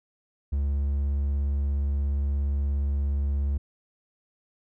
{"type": "tone with vibrato", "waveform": "triangle", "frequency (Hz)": 70.4, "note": "C#2", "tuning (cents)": 27, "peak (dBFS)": -21, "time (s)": [0.52, 3.58], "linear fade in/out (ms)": 10, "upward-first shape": "sine", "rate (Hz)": 17, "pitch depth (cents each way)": 11, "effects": []}